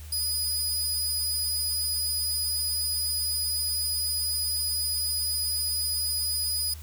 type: tone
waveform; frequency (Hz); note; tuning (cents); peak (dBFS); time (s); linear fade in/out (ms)
20% pulse; 4954; D#8; -8; -20; 0.12-6.74; 5
effects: added 77 Hz sine -39 dBFS peak until 6.82 s + white hiss -50 dBFS RMS until 6.82 s